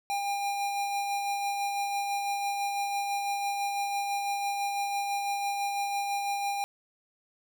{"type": "tone with tremolo", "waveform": "square", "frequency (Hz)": 803, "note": "G5", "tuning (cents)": 41, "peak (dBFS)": -28, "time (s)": [0.1, 6.64], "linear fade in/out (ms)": 0, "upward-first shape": "sine", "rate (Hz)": 6, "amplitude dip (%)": 30, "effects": []}